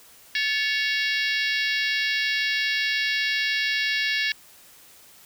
harmonic tone with a mistuned harmonic, 554.4 Hz, C#5, in tune, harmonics 3 / 4 / 5 / 6 / 7 / 8 / 9 / 10, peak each -26 / -28 / -30 / -32 / -33 / -34 / -35 / -36 dBFS, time 0.35-4.32 s, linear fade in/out 2 ms, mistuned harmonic 3, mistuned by +72 cents, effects white hiss -51 dBFS RMS until 5.25 s

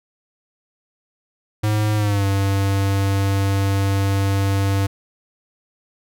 square tone with pitch glide, 106.5 to 98.23 Hz, G#2 to G2, +44 to +4 cents, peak -17 dBFS, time 1.63-4.87 s, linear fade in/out 10 ms, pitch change -140 cents, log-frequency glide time 1.96-2.25 s, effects none

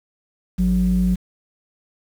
sine tone pair together, 52.44 / 182.6 Hz, G#1 / F#3, +17 / -23 cents, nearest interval octave + minor seventh, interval 2160 cents, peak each -19 / -15 dBFS, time 0.58-1.16 s, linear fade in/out 20 ms, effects tanh soft clip ceiling -10 dBFS + 7-bit

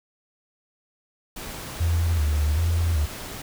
pink noise, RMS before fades -36 dBFS, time 1.36-3.42 s, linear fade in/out 5 ms
sine tone with vibrato, 79.2 Hz, D#2, 31 cents sharp, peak -19 dBFS, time 1.8-3.06 s, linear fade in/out 10 ms, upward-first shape square, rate 1.3 Hz, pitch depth 100 cents each way
effects none

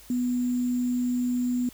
sine tone with sample-and-hold, 246.9 Hz, B3, in tune, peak -23 dBFS, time 0.1-1.69 s, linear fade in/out 2 ms, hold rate 7350 Hz, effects added 50 Hz sine -54 dBFS peak until 1.73 s + white hiss -51 dBFS RMS until 1.73 s

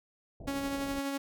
pink low-pass noise, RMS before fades -45 dBFS, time 0.4-0.99 s, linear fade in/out 2 ms, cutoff 720 Hz, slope 48 dB/octave
sawtooth tone with tremolo, 277.2 Hz, C#4, in tune, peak -27 dBFS, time 0.47-1.18 s, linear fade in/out 10 ms, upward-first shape sine, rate 12 Hz, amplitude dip 30%
effects none

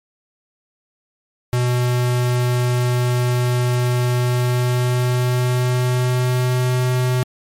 square tone with pitch glide, 123.47 to 126.14 Hz, B2 to B2, 0 to +37 cents, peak -16 dBFS, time 1.53-7.23 s, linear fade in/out 0 ms, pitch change +37 cents, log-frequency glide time 4.2-6.9 s, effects MP3 64 kbps

